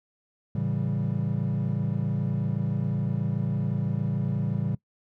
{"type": "chord", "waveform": "triangle", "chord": "A dominant seventh", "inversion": "none", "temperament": "equal with one note detuned", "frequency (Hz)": [110.89, 138.59, 164.81, 196], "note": ["A2", "C#3", "E3", "G3"], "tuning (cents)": [14, 0, 0, 0], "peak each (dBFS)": [-28, -26, -29, -29], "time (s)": [0.55, 4.75], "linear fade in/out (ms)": 5, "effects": ["noise-tail reverb RT60 0.1 s tail -22 dB re dry", "tanh soft clip ceiling -14 dBFS"]}